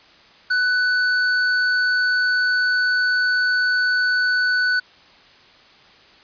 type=tone; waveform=square; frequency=1492 Hz; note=F#6; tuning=14 cents sharp; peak=-17 dBFS; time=0.5-4.8 s; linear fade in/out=10 ms; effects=white hiss -49 dBFS RMS until 6.23 s + resampled to 11025 Hz